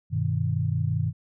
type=chord; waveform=sine; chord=G augmented; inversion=none; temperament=equal; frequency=98 / 123.47 / 155.56 Hz; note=G2 / B2 / D#3; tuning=0 / 0 / 0 cents; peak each=-27 dBFS; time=0.1-1.13 s; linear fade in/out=50 ms; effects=none